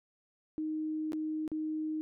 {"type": "tone with dropouts", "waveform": "sine", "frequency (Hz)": 311.1, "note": "D#4", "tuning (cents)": 0, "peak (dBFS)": -32, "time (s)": [0.58, 2.01], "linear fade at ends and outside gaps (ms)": 0, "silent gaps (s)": [[1.121, 1.132], [1.478, 1.517]], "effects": []}